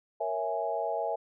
sine chord, A# half-diminished seventh, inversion none, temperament equal, 466.2 / 554.4 / 659.3 / 830.6 Hz, A#4 / C#5 / E5 / G#5, 0 / 0 / 0 / 0 cents, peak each -36 / -36 / -32 / -34 dBFS, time 0.2-1.16 s, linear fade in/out 10 ms, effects none

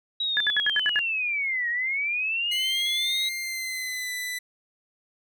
sine linear two-way sweep, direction down then up, 3866 to 1864.7 to 3866 Hz, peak -24 dBFS, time 0.2-3.29 s, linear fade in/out 5 ms, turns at 1.69 s
sine tone bursts, 1700 Hz, G#6, 40 cents sharp, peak -20 dBFS, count 7, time 0.37-0.991 s, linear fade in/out 0 ms, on 33 ms, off 65 ms
sawtooth tone with pitch glide, 2100 to 1992.5 Hz, C7 to B6, +6 to +15 cents, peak -26 dBFS, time 2.51-4.39 s, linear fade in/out 10 ms, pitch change -91 cents, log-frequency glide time 3.42-4.12 s
effects none

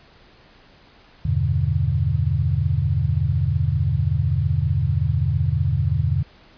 sine chord, E minor seventh, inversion none, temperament equal, 82.41 / 98 / 123.47 / 146.83 Hz, E2 / G2 / B2 / D3, 0 / 0 / 0 / 0 cents, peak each -23 dBFS, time 1.25-6.23 s, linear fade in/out 5 ms, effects pink hiss -51 dBFS RMS until 6.57 s + resampled to 11025 Hz

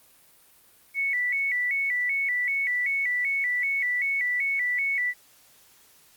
sine tone with vibrato, 2087 Hz, C7, 5 cents flat, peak -23 dBFS, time 0.94-5.14 s, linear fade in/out 50 ms, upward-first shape square, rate 2.6 Hz, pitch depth 100 cents each way, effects white hiss -57 dBFS RMS until 6.16 s + Opus 32 kbps

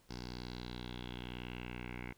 10% pulse tone with low-pass filter sweep, 61 Hz, B1, 21 cents flat, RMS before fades -45 dBFS, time 0.09-2.13 s, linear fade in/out 10 ms, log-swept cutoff 5100 to 2200 Hz, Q 4.9, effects pink hiss -69 dBFS RMS until 2.17 s

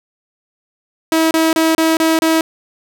sawtooth tone bursts, 322.5 Hz, E4, 38 cents flat, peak -7 dBFS, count 6, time 1.12-2.41 s, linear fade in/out 2 ms, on 190 ms, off 30 ms, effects none

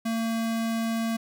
square tone, 226.9 Hz, A#3, 47 cents flat, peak -26 dBFS, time 0.05-1.17 s, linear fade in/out 10 ms, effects none

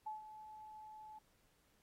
sine tone with ADSR envelope, 861 Hz, A5, 38 cents flat, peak -40 dBFS, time 0.06-1.19 s, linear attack 9 ms, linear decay 140 ms, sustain -11 dB, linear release 8 ms, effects pink hiss -75 dBFS RMS until 1.82 s + AAC 48 kbps

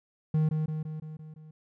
triangle tone with echo, 155.6 Hz, D#3, in tune, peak -20 dBFS, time 0.34-0.49 s, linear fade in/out 5 ms, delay 170 ms, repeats 6, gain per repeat -4 dB, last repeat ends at 1.51 s, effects none

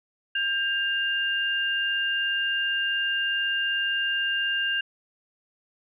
sine tone pair together, 1598.7 / 2802 Hz, G6 / F7, +34 / +5 cents, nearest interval minor seventh, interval 971 cents, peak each -26 dBFS, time 0.35-4.81 s, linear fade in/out 5 ms, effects none

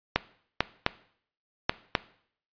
clicks, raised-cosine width 0.3 ms, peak -5 dBFS, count 5, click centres 0.16 / 0.606 / 0.864 / 1.695 / 1.952 s, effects noise-tail reverb RT60 0.6 s tail -18 dB re dry + resampled to 11025 Hz

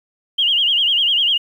sine tone with vibrato, 3037 Hz, F#7, 44 cents sharp, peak -13 dBFS, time 0.38-1.38 s, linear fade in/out 10 ms, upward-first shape sine, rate 10 Hz, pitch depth 140 cents each way, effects 8-bit

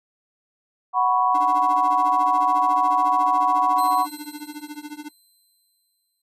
sine chord, F# suspended fourth, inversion none, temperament just, 740 / 986.7 / 1110 Hz, F#5 / B5 / C#6, 0 / -2 / +2 cents, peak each -21 dBFS, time 0.93-4.07 s, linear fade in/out 50 ms
square tone with tremolo, 298 Hz, D4, 25 cents sharp, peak -30 dBFS, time 1.34-5.09 s, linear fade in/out 10 ms, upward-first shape triangle, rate 14 Hz, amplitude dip 100%
10% pulse tone with exponential decay, 4096 Hz, C8, 38 cents flat, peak -26 dBFS, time 3.78-6.22 s, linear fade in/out 5 ms, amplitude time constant 530 ms
effects noise-tail reverb RT60 0.1 s tail -24 dB re dry + resampled to 32000 Hz

